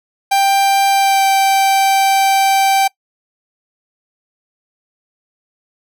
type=tone with pitch glide; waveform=45% pulse; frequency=788 to 779.8 Hz; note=G5 to G5; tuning=+9 to -9 cents; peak=-10 dBFS; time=0.31-2.88 s; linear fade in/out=10 ms; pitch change=-18 cents; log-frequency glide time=0.94-1.24 s; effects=noise-tail reverb RT60 0.1 s tail -23 dB re dry